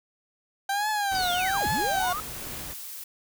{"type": "tone with vibrato", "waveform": "30% pulse", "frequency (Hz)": 780, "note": "G5", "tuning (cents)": -9, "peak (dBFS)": -22, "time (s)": [0.69, 2.13], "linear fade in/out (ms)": 5, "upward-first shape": "triangle", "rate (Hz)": 1.2, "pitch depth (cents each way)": 180}
{"type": "noise with tremolo", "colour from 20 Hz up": "pink", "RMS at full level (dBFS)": -39, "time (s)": [1.11, 2.74], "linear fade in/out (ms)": 10, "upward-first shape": "triangle", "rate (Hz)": 2.3, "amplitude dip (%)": 25}
{"type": "linear two-way sweep", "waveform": "sine", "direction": "down then up", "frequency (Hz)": [4926, 49, 1293], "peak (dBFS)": -30, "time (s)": [1.15, 2.2], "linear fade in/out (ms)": 0, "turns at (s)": 1.68}
{"type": "noise", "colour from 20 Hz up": "blue", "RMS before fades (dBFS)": -39, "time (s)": [1.22, 3.04], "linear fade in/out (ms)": 5}
{"effects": []}